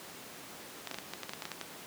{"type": "clicks", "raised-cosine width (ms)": 0.2, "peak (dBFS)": -20, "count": 12, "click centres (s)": [0.873, 0.913, 0.944, 0.986, 1.136, 1.233, 1.294, 1.335, 1.422, 1.454, 1.517, 1.613], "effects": ["pink hiss -47 dBFS RMS until 1.86 s", "high-pass 200 Hz 12 dB/octave"]}